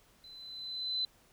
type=tone with level ramp; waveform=sine; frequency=4031 Hz; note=B7; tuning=35 cents sharp; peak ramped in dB=-50 to -29 dBFS; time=0.24-1.05 s; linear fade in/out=2 ms; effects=pink hiss -65 dBFS RMS until 1.32 s